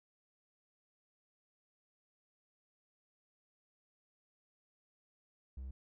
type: tone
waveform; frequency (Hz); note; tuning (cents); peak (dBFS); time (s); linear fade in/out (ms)
triangle; 65.4; C2; 0; -40; 5.57-5.71; 5
effects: none